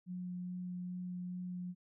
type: tone with vibrato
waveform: sine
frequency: 180 Hz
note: F#3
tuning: 47 cents flat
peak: -39 dBFS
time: 0.06-1.75 s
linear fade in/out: 50 ms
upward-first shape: sine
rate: 2.4 Hz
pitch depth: 8 cents each way
effects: none